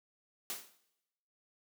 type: noise with exponential decay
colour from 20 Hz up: white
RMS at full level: -36 dBFS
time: 0.5-0.77 s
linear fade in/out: 0 ms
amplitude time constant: 57 ms
effects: noise-tail reverb RT60 0.9 s tail -17 dB re dry + high-pass 200 Hz 12 dB/octave